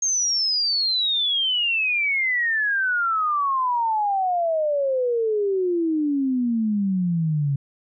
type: exponential sweep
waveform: sine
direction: down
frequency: 6490 to 137 Hz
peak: -19 dBFS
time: 0.02-7.56 s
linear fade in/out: 5 ms
effects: none